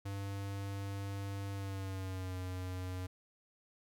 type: tone with pitch glide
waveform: square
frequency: 99.1 to 91.93 Hz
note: G2 to F#2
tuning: +19 to -11 cents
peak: -39 dBFS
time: 0.05-3.07 s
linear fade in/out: 10 ms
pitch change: -130 cents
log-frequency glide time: 1.52-2.36 s
effects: none